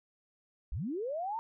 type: linear sweep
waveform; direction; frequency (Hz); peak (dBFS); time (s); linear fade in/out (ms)
sine; up; 39.52 to 932.3; -33; 0.72-1.39; 0
effects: none